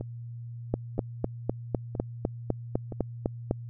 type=two click trains; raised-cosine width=2 ms; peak=-22 / -12 dBFS; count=4 / 12; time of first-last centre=0.01-2.923 / 0.74-3.511 s; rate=1.03 / 3.97 Hz; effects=added 118 Hz sine -37 dBFS peak until 3.69 s